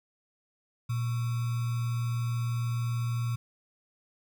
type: tone with sample-and-hold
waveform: sine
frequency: 118.2 Hz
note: A#2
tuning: 24 cents sharp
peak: -27 dBFS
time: 0.89-3.36 s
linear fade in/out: 10 ms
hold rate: 1225 Hz
effects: none